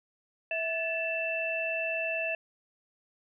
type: tone cluster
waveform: sine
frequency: 654 / 1733 / 2662 Hz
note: E5 / A6 / E7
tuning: -14 / -27 / +16 cents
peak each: -33 / -39 / -31 dBFS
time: 0.51-2.35 s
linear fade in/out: 2 ms
effects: none